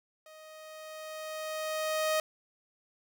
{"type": "tone with level ramp", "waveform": "sawtooth", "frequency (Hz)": 625, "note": "D#5", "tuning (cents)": 8, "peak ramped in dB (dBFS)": [-47, -22], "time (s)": [0.26, 2.2], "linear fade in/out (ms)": 2, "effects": []}